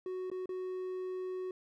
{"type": "tone with dropouts", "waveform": "triangle", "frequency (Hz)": 370, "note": "F#4", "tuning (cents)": 0, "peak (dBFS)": -34, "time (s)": [0.06, 1.51], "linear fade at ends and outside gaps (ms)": 2, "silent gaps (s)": [[0.301, 0.315], [0.458, 0.491]], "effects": []}